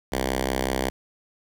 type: tone with notch filter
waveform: 5% pulse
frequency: 65.41 Hz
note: C2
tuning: in tune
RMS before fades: -26 dBFS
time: 0.12-0.9 s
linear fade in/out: 5 ms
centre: 140 Hz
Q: 1.5
effects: none